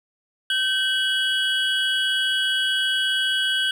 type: tone cluster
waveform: triangle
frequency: 1545 / 2958 / 3297 Hz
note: G6 / F#7 / G#7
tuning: -26 / -1 / -13 cents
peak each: -22 / -23 / -23 dBFS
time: 0.5-3.71 s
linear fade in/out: 2 ms
effects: none